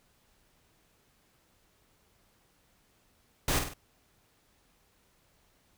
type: noise with echo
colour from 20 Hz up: pink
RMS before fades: -28 dBFS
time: 3.48-3.59 s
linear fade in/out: 2 ms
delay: 49 ms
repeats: 3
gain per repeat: -6 dB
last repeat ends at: 3.737 s
effects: pink hiss -68 dBFS RMS until 5.77 s